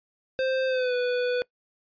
square tone with pitch glide, 523.3 to 493.9 Hz, C5 to B4, 0 to 0 cents, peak -24 dBFS, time 0.39-1.42 s, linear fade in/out 0 ms, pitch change -100 cents, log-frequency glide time 0.67-0.94 s, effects noise-tail reverb RT60 0.1 s tail -22 dB re dry + resampled to 11025 Hz

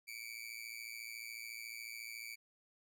sawtooth tone with amplitude modulation, 2303 Hz, D7, 34 cents flat, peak -38 dBFS, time 0.07-2.36 s, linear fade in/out 20 ms, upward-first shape sine, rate 114 Hz, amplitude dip 90%, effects none

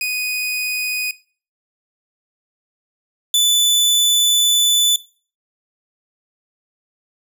sawtooth tone pair in turn, 2489 / 3491 Hz, D#7 / A7, 0 / -14 cents, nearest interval tritone, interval 586 cents, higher second, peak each -16 / -9 dBFS, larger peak second, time 0.01-1.11 / 3.34-4.96 s, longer second, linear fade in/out 2 ms, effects noise-tail reverb RT60 0.4 s tail -19 dB re dry

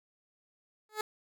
15% pulse tone with exponential growth, 428.3 Hz, A4, 47 cents flat, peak -22 dBFS, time 0.89-1.01 s, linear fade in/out 2 ms, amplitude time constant 24 ms, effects none

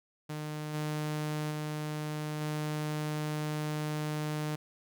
sawtooth tone with level steps, 151.9 Hz, D#3, 41 cents flat, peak -32 / -28 / -30 / -28 dBFS, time 0.29-4.56 s, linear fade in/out 10 ms, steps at 0.73 / 1.5 / 2.4 s, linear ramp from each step 20 ms, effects none

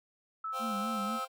sine tone with pitch glide, 1307 to 1297.2 Hz, E6 to E6, -15 to -28 cents, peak -34 dBFS, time 0.44-1.25 s, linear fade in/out 5 ms, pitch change -13 cents, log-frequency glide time 1-1.07 s
sawtooth chord, C suspended fourth, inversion none, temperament just, 523.3 / 697.7 / 784.9 Hz, C5 / F5 / G5, 0 / -2 / +2 cents, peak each -38 / -41 / -38 dBFS, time 0.52-1.28 s, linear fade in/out 50 ms
sine tone with vibrato, 214.2 Hz, A3, 46 cents flat, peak -35 dBFS, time 0.59-1.2 s, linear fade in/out 50 ms, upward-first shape sine, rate 4 Hz, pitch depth 110 cents each way
effects none

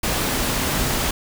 sine tone in noise, 253 Hz, B3, 42 cents sharp, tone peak -31 dBFS, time 0.26-1.01 s, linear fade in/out 5 ms, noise pink, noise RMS -22 dBFS, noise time 0.03-1.11 s, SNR -12 dB, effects none

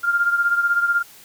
sine beating tone pair, 1396.9 / 1412.9 Hz, F6 / F6, 0 / +20 cents, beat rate 16 Hz, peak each -17 / -23 dBFS, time 0.03-1.03 s, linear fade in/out 20 ms, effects white hiss -46 dBFS RMS until 1.24 s

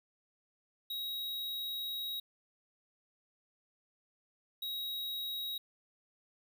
square tone bursts at uneven times, 3815 Hz, A#7, 39 cents sharp, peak -37 dBFS, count 2, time 0.9-2.2 / 4.62-5.58 s, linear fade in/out 5 ms, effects 12-bit

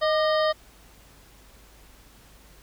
harmonic tone with a mistuned harmonic, 622.3 Hz, D#5, in tune, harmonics 1 / 2 / 3 / 5 / 6 / 7 / 8, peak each -21 / -27 / -31 / -35 / -37 / -38 / -39 dBFS, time 0.01-0.53 s, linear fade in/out 20 ms, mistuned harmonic 2, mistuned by -59 cents, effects added 50 Hz sine -54 dBFS peak until 2.62 s + pink hiss -54 dBFS RMS until 2.62 s

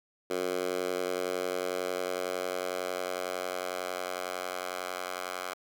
10% pulse tone with high-pass filter sweep, 91 Hz, F#2, 28 cents flat, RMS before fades -34 dBFS, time 0.3-5.54 s, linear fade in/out 5 ms, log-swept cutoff 410 to 850 Hz, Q 1.8, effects none

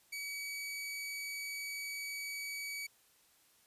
sawtooth tone, 2273 Hz, C#7, 43 cents sharp, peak -36 dBFS, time 0.12-2.87 s, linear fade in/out 10 ms, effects white hiss -68 dBFS RMS until 3.66 s + resampled to 32000 Hz

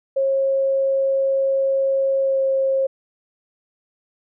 sine tone with pitch glide, 541 to 536.6 Hz, C#5 to C5, -42 to +44 cents, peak -16 dBFS, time 0.16-2.87 s, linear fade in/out 10 ms, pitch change -14 cents, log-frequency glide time 2.23-2.4 s, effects none

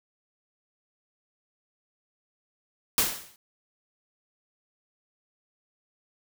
white noise with exponential decay, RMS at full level -20 dBFS, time 2.98-3.36 s, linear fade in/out 1 ms, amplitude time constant 82 ms, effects none

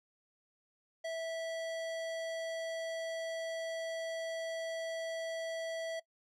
sine tone with hard clipping, 655 Hz, E5, 11 cents flat, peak -38 dBFS, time 1.04-6 s, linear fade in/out 10 ms, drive 17 dB, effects noise-tail reverb RT60 0.1 s tail -21 dB re dry

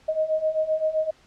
sine beating tone pair, 622.3 / 630 Hz, D#5 / D#5, 0 / +21 cents, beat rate 7.7 Hz, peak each -26 / -23 dBFS, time 0.08-1.11 s, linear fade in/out 10 ms, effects pink hiss -57 dBFS RMS until 1.26 s + low-pass 6000 Hz 12 dB/octave

